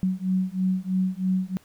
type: beating tone pair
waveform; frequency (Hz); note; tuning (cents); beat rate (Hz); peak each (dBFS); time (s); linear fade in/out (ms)
sine; 185 / 188.1; F#3 / F#3; 0 / +29; 3.1; -25; 0.03-1.57; 0
effects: pink hiss -58 dBFS RMS until 1.64 s